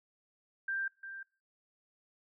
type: tone with echo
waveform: sine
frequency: 1579 Hz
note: G6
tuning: 12 cents sharp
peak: -32 dBFS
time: 0.68-0.88 s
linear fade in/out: 5 ms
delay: 350 ms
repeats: 1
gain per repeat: -10 dB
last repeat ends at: 1.23 s
effects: noise-tail reverb RT60 0.4 s tail -23 dB re dry